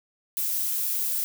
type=noise; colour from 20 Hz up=violet; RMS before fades=-27 dBFS; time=0.37-1.24 s; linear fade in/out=0 ms; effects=none